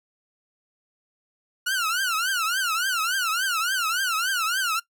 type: tone with vibrato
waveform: sawtooth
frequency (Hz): 1421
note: F6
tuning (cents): +30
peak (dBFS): -19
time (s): 1.66-4.8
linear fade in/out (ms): 10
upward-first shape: triangle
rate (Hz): 3.5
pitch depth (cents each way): 220
effects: noise-tail reverb RT60 0.1 s tail -19 dB re dry